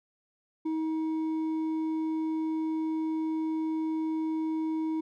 sine tone with hard clipping, 317.5 Hz, D#4, 35 cents sharp, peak -29 dBFS, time 0.65-5.01 s, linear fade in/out 10 ms, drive 4 dB, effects none

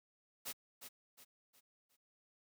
white noise with echo, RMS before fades -43 dBFS, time 0.45-0.53 s, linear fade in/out 20 ms, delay 360 ms, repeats 4, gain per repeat -8 dB, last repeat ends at 1.97 s, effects high-pass 100 Hz 12 dB/octave

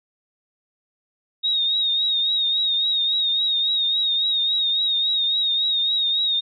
sine tone with vibrato, 3744 Hz, A#7, 7 cents sharp, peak -18 dBFS, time 1.43-6.41 s, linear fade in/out 20 ms, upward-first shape triangle, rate 3.6 Hz, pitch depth 63 cents each way, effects none

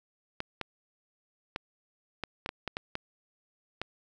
clicks, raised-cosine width 0.3 ms, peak -17 dBFS, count 10, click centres 0.404 / 0.613 / 1.561 / 2.237 / 2.461 / 2.491 / 2.677 / 2.769 / 2.954 / 3.816 s, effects none

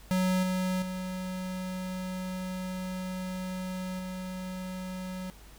square tone with level steps, 185 Hz, F#3, in tune, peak -25 / -28 / -34 / -36 dBFS, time 0.11-5.3 s, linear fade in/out 0 ms, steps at 0.43 / 0.82 / 3.99 s, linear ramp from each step 2 ms, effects added 50 Hz sine -51 dBFS peak until 5.58 s + pink hiss -55 dBFS RMS until 5.58 s

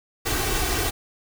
pink noise with comb filter, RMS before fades -24 dBFS, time 0.25-0.91 s, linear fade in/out 20 ms, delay 2.6 ms, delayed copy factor +0.75, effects none

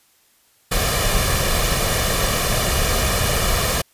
pink noise with comb filter, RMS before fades -19 dBFS, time 0.71-3.82 s, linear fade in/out 10 ms, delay 1.7 ms, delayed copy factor +0.6, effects white hiss -58 dBFS RMS until 3.93 s + resampled to 32000 Hz

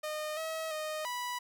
sawtooth tone with pitch steps, 612 / 641 / 618 / 983 Hz, D#5 / E5 / D#5 / B5, -29 / -49 / -12 / -8 cents, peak -31 dBFS, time 0.03-1.39 s, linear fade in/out 10 ms, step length 340 ms, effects none

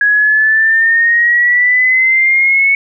sine exponential sweep, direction up, 1661.2 to 2217 Hz, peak -7 dBFS, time 0.01-2.75 s, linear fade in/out 2 ms, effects none

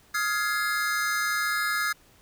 square chord, F minor seventh, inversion third, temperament just, 1257.2 / 1396.9 / 1676.3 / 2095 Hz, Eb6 / F6 / Ab6 / C7, +18 / 0 / +16 / +2 cents, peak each -32 / -31 / -29 / -34 dBFS, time 0.14-1.93 s, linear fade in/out 10 ms, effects pink hiss -58 dBFS RMS until 2.21 s

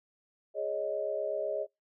sine chord, Ab suspended fourth, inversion none, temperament equal, 415.3 / 554.4 / 622.3 Hz, Ab4 / Db5 / Eb5, 0 / 0 / 0 cents, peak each -37 / -35 / -33 dBFS, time 0.54-1.67 s, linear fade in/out 50 ms, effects noise-tail reverb RT60 0.2 s tail -26 dB re dry

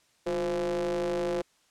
square ring-modulated tone, 82.41 Hz, E2, in tune, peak -25 dBFS, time 0.26-1.42 s, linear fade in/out 10 ms, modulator 438 Hz, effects white hiss -66 dBFS RMS until 1.7 s + low-pass 8000 Hz 12 dB/octave

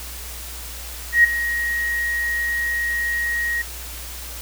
sine tone with ADSR envelope, 1887 Hz, A#6, 21 cents sharp, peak -7 dBFS, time 1.12-3.62 s, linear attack 120 ms, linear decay 12 ms, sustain -13 dB, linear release 6 ms, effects added 60 Hz sine -35 dBFS peak until 4.41 s + white hiss -35 dBFS RMS until 4.41 s

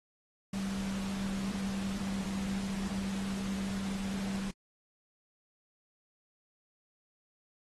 sine tone in noise, 194.8 Hz, G3, 11 cents flat, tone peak -33 dBFS, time 0.53-4.51 s, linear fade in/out 5 ms, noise pink, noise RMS -43 dBFS, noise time 0.53-4.51 s, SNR +7 dB, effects low-pass 9000 Hz 12 dB/octave + AAC 32 kbps

